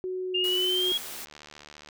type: tone with pitch glide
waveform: sine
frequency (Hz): 370 to 366.2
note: F#4 to F#4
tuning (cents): 0 to -18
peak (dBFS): -29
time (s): 0.04-0.92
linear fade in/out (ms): 0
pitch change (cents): -18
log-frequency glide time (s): 0.22-0.5
type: exponential sweep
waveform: sine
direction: up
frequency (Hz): 2794 to 3322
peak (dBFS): -24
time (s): 0.34-0.98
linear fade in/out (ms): 10
type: high-pass noise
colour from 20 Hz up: white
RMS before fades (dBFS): -39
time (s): 0.44-1.25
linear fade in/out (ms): 2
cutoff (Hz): 200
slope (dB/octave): 96
type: click train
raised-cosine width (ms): 0.2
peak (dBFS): -28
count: 83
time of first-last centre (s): 0.79-1.888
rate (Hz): 74.7
effects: none